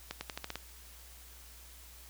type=accelerating click train; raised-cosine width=0.2 ms; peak=-20 dBFS; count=7; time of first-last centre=0.11-0.556 s; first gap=100 ms; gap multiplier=0.88; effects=added 60 Hz sine -54 dBFS peak until 2.09 s + white hiss -55 dBFS RMS until 2.09 s